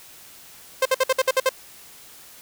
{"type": "tone bursts", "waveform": "sawtooth", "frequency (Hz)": 523.3, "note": "C5", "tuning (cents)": 0, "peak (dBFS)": -12, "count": 8, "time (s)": [0.82, 1.492], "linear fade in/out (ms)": 5, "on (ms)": 35, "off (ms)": 56, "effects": ["white hiss -46 dBFS RMS until 2.41 s"]}